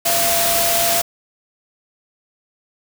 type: tone in noise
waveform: sine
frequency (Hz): 682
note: F5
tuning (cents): -41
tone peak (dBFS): -20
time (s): 0.05-1.02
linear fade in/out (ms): 10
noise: white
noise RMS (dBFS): -18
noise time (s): 0.05-1.02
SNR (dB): -5
effects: none